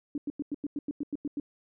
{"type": "tone bursts", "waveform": "sine", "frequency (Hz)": 289.5, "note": "D4", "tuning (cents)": -25, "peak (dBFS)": -29, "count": 11, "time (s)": [0.15, 1.399], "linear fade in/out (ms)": 2, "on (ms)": 29, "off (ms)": 93, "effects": []}